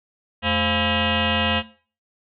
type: tone with frequency modulation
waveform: sine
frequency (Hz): 1311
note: E6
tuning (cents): -10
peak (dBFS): -18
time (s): 0.42-1.63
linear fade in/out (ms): 50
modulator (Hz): 306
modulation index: 6.2
effects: noise-tail reverb RT60 0.4 s tail -17 dB re dry